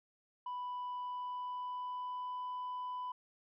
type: tone with pitch glide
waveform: sine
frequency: 990 to 997.5 Hz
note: B5 to B5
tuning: +4 to +17 cents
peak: -36 dBFS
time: 0.46-3.12 s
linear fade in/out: 5 ms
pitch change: +13 cents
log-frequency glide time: 0.87-2.41 s
effects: tanh soft clip ceiling -37 dBFS